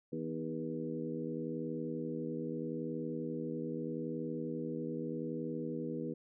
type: harmonic tone with a mistuned harmonic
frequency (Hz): 80.8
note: E2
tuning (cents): -34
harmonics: 2 / 3 / 4 / 5 / 6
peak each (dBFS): -43 / -41 / -42 / -44 / -43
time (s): 0.12-6.14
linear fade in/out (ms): 10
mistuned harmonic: 4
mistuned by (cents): -48
effects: none